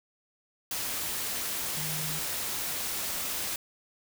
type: tone in noise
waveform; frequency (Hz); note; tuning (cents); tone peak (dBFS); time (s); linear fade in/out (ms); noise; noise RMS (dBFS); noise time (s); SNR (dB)
sine; 154.6; D#3; -11; -37; 1.77-2.19; 2; white; -33; 0.71-3.56; -7
effects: none